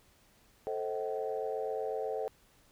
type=chord; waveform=sine; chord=A diminished seventh; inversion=none; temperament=just; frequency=440 / 528 / 633.6 / 760.3 Hz; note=A4 / C5 / Eb5 / Gb5; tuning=0 / +16 / +31 / +47 cents; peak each=-35 / -38 / -40 / -40 dBFS; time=0.67-2.28 s; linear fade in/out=0 ms; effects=tanh soft clip ceiling -23 dBFS + pink hiss -65 dBFS RMS until 2.71 s